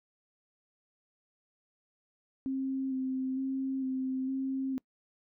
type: tone with vibrato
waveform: sine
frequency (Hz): 263.9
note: C4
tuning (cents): +15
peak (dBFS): -30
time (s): 2.46-4.78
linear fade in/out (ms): 0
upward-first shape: square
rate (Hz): 1.1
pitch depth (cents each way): 17
effects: noise-tail reverb RT60 0.1 s tail -24 dB re dry